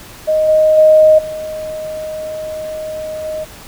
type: tone with level steps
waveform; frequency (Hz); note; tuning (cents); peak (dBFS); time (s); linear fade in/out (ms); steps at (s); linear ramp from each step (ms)
sine; 622.3; D#5; 0; -10 / -7 / -4 / -21 / -19; 0.27-3.45; 20; 0.48 / 0.77 / 1.18 / 3.24; 10
effects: pink hiss -36 dBFS RMS until 3.67 s